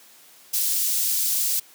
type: high-pass noise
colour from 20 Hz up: white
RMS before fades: -23 dBFS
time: 0.53-1.6 s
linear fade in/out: 10 ms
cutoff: 5100 Hz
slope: 12 dB/octave
effects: white hiss -51 dBFS RMS until 1.74 s + high-pass 200 Hz 12 dB/octave